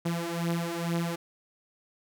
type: beating tone pair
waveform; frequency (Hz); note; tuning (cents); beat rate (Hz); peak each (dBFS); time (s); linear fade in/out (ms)
sawtooth; 168.1 / 170.3; E3 / F3; +34 / -43; 2.2; -28 / -27; 0.05-1.16; 10
effects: none